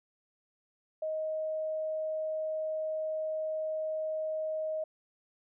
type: tone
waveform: sine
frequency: 627 Hz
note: D#5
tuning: 13 cents sharp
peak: -31 dBFS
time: 1.02-4.84 s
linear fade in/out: 5 ms
effects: none